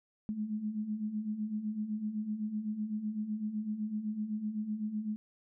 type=beating tone pair; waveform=sine; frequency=207.7 / 215.6 Hz; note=G#3 / A3; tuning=0 / -35 cents; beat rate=7.9 Hz; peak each=-40 / -34 dBFS; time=0.29-5.16 s; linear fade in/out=0 ms; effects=none